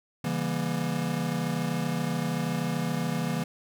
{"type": "chord", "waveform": "square", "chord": "C# diminished seventh", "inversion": "none", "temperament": "just", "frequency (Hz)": [138.59, 166.31, 199.57, 239.5], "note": ["C#3", "E3", "G3", "Bb3"], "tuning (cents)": [0, 16, 31, 47], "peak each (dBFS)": [-35, -31, -36, -33], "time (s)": [0.24, 3.44], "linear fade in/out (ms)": 5, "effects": []}